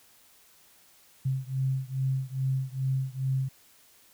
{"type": "beating tone pair", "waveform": "sine", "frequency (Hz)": [131.7, 134.1], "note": ["C3", "C3"], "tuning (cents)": [12, 43], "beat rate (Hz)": 2.4, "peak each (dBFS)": [-29, -30], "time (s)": [1.25, 3.49], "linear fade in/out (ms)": 10, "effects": ["white hiss -59 dBFS RMS until 4.13 s"]}